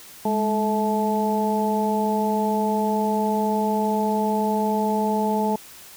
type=harmonic tone with a mistuned harmonic; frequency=216.6 Hz; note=A3; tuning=27 cents flat; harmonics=1 / 2 / 3 / 4; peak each=-23 / -26 / -29 / -24 dBFS; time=0.25-5.56 s; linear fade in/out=5 ms; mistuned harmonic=1; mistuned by=-59 cents; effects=white hiss -44 dBFS RMS until 5.96 s